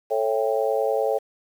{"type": "chord", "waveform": "sine", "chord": "A dominant seventh", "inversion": "none", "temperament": "just", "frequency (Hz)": [440, 550, 660, 792], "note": ["A4", "C#5", "E5", "G5"], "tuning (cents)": [0, -14, 2, 18], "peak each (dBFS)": [-24, -24, -28, -28], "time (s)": [0.1, 1.19], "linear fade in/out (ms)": 20, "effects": ["8-bit"]}